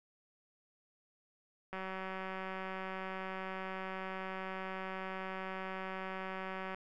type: click train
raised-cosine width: 0.5 ms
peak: -27 dBFS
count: 949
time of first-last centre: 1.73-6.746 s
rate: 189 Hz
effects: none